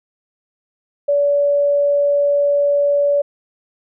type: tone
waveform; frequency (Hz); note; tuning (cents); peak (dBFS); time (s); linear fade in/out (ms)
sine; 573; D5; -43; -12; 1.08-3.22; 10
effects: none